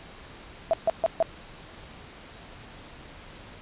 sine tone bursts, 659.3 Hz, E5, in tune, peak -18 dBFS, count 4, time 0.71-1.226 s, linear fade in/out 0 ms, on 24 ms, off 140 ms, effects pink hiss -46 dBFS RMS until 3.61 s + resampled to 8000 Hz

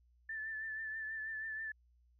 sine tone with vibrato, 1760 Hz, A6, in tune, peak -39 dBFS, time 0.29-1.72 s, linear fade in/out 5 ms, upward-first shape triangle, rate 6.2 Hz, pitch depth 39 cents each way, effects added 60 Hz sine -66 dBFS peak until 2.19 s

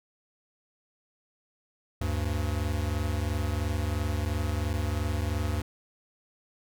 square tone pair together, 75.06 / 98 Hz, D2 / G2, +38 / 0 cents, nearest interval perfect fourth, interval 462 cents, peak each -30 / -31 dBFS, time 2.01-5.62 s, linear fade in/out 5 ms, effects none

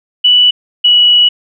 sine tone pair in turn, 2960 / 2934 Hz, F#7 / F#7, 0 / -15 cents, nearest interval unison, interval 15 cents, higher first, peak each -4 dBFS, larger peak neither, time 0.24-0.51 / 0.84-1.29 s, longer second, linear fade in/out 10 ms, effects none

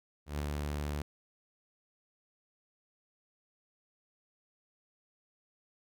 sawtooth tone with ADSR envelope, 73.42 Hz, D2, in tune, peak -28 dBFS, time 0.26-1.02 s, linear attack 130 ms, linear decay 10 ms, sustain -2 dB, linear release 4 ms, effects none

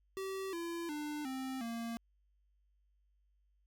square tone with pitch steps, 384.6 / 338.7 / 298.3 / 262.7 / 231.3 Hz, G4 / E4 / D4 / C4 / A#3, -33 / +47 / +27 / +7 / -13 cents, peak -39 dBFS, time 0.17-1.97 s, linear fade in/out 0 ms, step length 360 ms, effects added 50 Hz sine -70 dBFS peak until 3.66 s

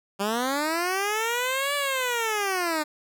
10% pulse linear two-way sweep, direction up then down, 193 to 579 to 297.1 Hz, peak -16 dBFS, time 0.19-2.84 s, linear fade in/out 20 ms, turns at 1.75 s, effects none

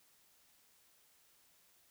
silence, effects white hiss -69 dBFS RMS until 1.9 s

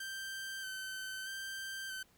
sawtooth tone with vibrato, 1551 Hz, G6, 19 cents flat, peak -37 dBFS, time 0-2.03 s, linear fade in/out 5 ms, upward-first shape square, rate 0.79 Hz, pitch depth 19 cents each way, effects pink hiss -68 dBFS RMS until 2.17 s

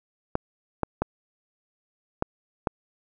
clicks, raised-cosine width 1 ms, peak -9 dBFS, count 5, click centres 0.354 / 0.833 / 1.02 / 2.224 / 2.672 s, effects none

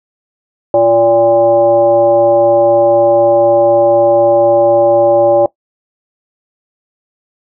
sine tone with frequency modulation, 577 Hz, D5, 31 cents flat, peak -5 dBFS, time 0.74-5.46 s, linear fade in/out 2 ms, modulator 230 Hz, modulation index 0.75, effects noise-tail reverb RT60 0.1 s tail -19 dB re dry

